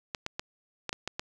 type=clicks; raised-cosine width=0.2 ms; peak=-15 dBFS; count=7; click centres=0.148 / 0.264 / 0.395 / 0.893 / 0.929 / 1.076 / 1.195 s; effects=none

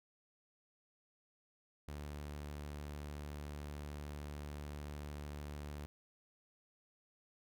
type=tone; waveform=sawtooth; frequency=73.42 Hz; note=D2; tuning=in tune; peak=-40 dBFS; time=1.88-5.86 s; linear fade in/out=0 ms; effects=none

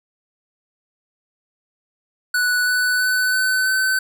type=tone with pitch steps; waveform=square; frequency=1480 / 1491.2 / 1502.4 / 1513.7 / 1525.1 Hz; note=F#6 / F#6 / F#6 / F#6 / G6; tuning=0 / +13 / +26 / +39 / -48 cents; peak=-17 dBFS; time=2.34-3.99 s; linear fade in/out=5 ms; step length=330 ms; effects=none

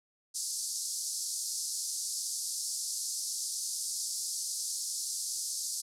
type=band-pass noise; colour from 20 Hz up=pink; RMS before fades=-36 dBFS; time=0.34-5.82 s; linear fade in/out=20 ms; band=4700 to 11000 Hz; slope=48 dB/octave; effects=none

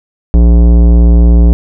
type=tone with tanh clipping; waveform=sine; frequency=58.27 Hz; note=A#1; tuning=in tune; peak=-4 dBFS; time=0.34-1.53 s; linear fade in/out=0 ms; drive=16 dB; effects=none

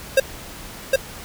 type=tone with echo; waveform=square; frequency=536 Hz; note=C5; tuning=42 cents sharp; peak=-11 dBFS; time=0.17-0.2 s; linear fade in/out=5 ms; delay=760 ms; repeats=1; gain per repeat=-2 dB; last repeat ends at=0.96 s; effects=pink hiss -37 dBFS RMS until 1.24 s

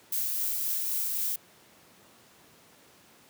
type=noise with tremolo; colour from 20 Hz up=violet; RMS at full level=-29 dBFS; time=0.12-1.36 s; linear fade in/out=5 ms; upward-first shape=triangle; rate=3.8 Hz; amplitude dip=25%; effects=pink hiss -57 dBFS RMS until 3.29 s + high-pass 150 Hz 12 dB/octave

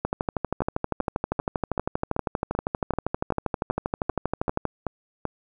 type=two click trains; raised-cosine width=1 ms; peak=-10 / -12 dBFS; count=59 / 13; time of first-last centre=0.05-4.653 / 0.62-5.253 s; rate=12.6 / 2.59 Hz; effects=none

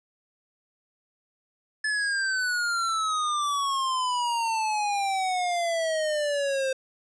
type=exponential sweep; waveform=square; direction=down; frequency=1733 to 523.3 Hz; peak=-25 dBFS; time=1.84-6.73 s; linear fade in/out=5 ms; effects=resampled to 22050 Hz + 10-bit

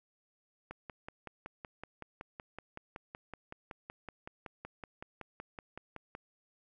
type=click train; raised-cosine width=0.5 ms; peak=-28 dBFS; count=30; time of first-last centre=0.71-6.151 s; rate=5.33 Hz; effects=none

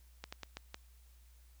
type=slowing click train; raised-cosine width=0.2 ms; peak=-25 dBFS; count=5; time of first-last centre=0.24-0.744 s; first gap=85 ms; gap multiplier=1.27; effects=added 60 Hz sine -58 dBFS peak until 1.6 s + white hiss -70 dBFS RMS until 1.6 s

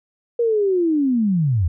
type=linear sweep; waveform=sine; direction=down; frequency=479.8 to 76.5 Hz; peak=-15 dBFS; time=0.39-1.68 s; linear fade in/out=5 ms; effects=none

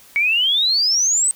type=exponential sweep; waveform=sine; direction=up; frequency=2217 to 8372 Hz; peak=-14 dBFS; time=0.16-1.31 s; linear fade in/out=0 ms; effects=white hiss -47 dBFS RMS until 1.35 s

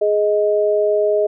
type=tone pair together; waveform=sine; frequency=417.5 / 626.2 Hz; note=G#4 / D#5; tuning=+9 / +11 cents; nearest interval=perfect fifth; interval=702 cents; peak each=-16 dBFS; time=0.01-1.27 s; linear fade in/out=10 ms; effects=none

